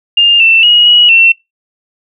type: tone with pitch steps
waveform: sine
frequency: 2812 / 2677 / 2892 / 2912 / 2702 Hz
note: F7 / E7 / F#7 / F#7 / E7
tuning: +11 / +26 / -40 / -28 / +42 cents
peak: -3 dBFS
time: 0.17-1.32 s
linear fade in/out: 5 ms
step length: 230 ms
effects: noise-tail reverb RT60 0.2 s tail -23 dB re dry